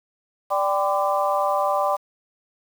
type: harmonic tone with a mistuned harmonic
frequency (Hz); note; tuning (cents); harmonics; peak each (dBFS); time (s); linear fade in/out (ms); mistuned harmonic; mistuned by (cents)
196; G3; 0; 3 / 4 / 5 / 6; -23 / -24 / -25 / -26; 0.5-1.97; 20; 5; +60
effects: 7-bit